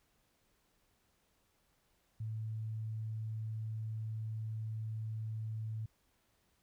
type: tone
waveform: sine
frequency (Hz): 110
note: A2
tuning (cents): 0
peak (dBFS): -37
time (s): 2.2-5.86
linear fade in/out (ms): 5
effects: pink hiss -75 dBFS RMS until 6.62 s